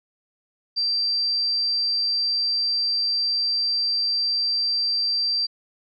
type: tone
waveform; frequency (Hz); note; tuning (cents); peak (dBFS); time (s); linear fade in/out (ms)
sine; 4699; D8; 0; -20; 0.76-5.47; 20
effects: none